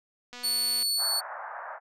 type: click train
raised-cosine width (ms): 0.2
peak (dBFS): -26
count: 123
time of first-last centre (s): 0.33-0.828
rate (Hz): 245
type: tone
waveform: sawtooth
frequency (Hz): 4435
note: C#8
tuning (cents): 0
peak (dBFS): -22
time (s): 0.43-1.21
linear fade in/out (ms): 20
type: band-pass noise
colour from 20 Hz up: pink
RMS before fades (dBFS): -39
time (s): 0.97-1.8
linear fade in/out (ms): 50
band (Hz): 630 to 1700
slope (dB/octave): 48
effects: resampled to 32000 Hz